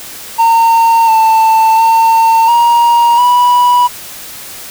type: tone with pitch steps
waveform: triangle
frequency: 915 / 890 / 905 / 943 / 979 Hz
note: A#5 / A5 / A5 / A#5 / B5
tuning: -32 / +20 / +48 / +20 / -15 cents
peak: -3 dBFS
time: 0.38-3.88 s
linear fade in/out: 20 ms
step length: 700 ms
effects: white hiss -28 dBFS RMS until 4.7 s